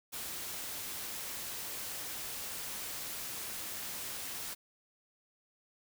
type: noise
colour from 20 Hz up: white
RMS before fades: -41 dBFS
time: 0.12-4.55 s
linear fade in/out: 20 ms
effects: none